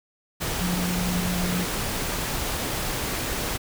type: tone in noise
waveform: sine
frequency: 179 Hz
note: F3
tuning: 43 cents sharp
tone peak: -25 dBFS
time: 0.6-1.65 s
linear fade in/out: 20 ms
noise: pink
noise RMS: -28 dBFS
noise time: 0.4-3.58 s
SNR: 0 dB
effects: none